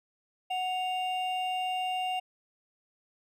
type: tone pair together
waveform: triangle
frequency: 738.9 / 2794 Hz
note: F#5 / F7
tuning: -3 / 0 cents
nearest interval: octave + major seventh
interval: 2303 cents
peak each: -28 / -34 dBFS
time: 0.5-2.2 s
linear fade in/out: 10 ms
effects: none